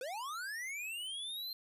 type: linear sweep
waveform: square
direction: up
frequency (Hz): 478 to 4186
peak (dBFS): -40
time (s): 0.01-1.53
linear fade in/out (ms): 2
effects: resampled to 32000 Hz